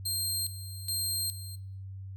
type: tone with tremolo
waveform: 20% pulse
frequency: 4186 Hz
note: C8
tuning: in tune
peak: -24 dBFS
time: 0.05-1.56 s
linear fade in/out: 10 ms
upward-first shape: square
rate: 1.2 Hz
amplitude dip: 80%
effects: noise-tail reverb RT60 0.6 s tail -19 dB re dry + added 96 Hz sine -39 dBFS peak until 2.16 s